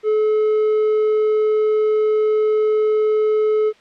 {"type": "tone", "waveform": "triangle", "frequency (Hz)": 429.7, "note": "A4", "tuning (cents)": -41, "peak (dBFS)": -12, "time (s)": [0.03, 3.73], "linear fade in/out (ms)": 50, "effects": ["white hiss -50 dBFS RMS until 3.8 s", "low-pass 3000 Hz 12 dB/octave"]}